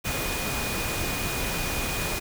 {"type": "tone in noise", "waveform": "sine", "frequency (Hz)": 2464, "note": "D#7", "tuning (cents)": -17, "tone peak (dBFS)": -35, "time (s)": [0.04, 2.2], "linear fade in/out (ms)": 20, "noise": "pink", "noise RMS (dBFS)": -29, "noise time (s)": [0.04, 2.2], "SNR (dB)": -9, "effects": []}